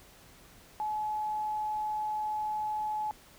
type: tone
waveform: sine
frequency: 853 Hz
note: G#5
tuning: 46 cents sharp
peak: -30 dBFS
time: 0.8-3.11 s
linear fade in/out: 0 ms
effects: pink hiss -56 dBFS RMS until 3.38 s